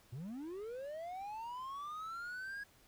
triangle linear sweep, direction up, 110 to 1661.2 Hz, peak -40 dBFS, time 0.12-2.64 s, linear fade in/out 10 ms, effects pink hiss -66 dBFS RMS until 2.87 s

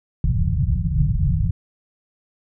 white low-pass noise, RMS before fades -19 dBFS, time 0.24-1.51 s, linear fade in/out 2 ms, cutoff 170 Hz, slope 96 dB/octave, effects none

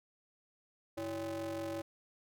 square ring-modulated tone, 117.2 Hz, A#2, 10 cents sharp, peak -35 dBFS, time 0.97-1.82 s, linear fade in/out 10 ms, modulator 446 Hz, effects none

